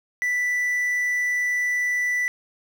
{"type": "tone with quantisation", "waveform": "triangle", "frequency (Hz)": 1975.5, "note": "B6", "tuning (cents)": 0, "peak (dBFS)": -19, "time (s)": [0.22, 2.28], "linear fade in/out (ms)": 0, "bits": 8, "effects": []}